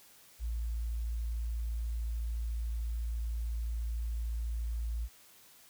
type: tone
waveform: sine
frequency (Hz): 56.9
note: A#1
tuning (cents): -41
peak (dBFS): -32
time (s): 0.39-5.09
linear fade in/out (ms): 50
effects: white hiss -59 dBFS RMS until 5.69 s